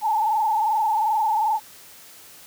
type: tone with frequency modulation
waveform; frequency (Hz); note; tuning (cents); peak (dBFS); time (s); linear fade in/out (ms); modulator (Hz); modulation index
sine; 868; A5; -24; -18; 0.01-1.6; 50; 22.6; 1.7
effects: white hiss -46 dBFS RMS until 2.46 s + high-pass 60 Hz 12 dB/octave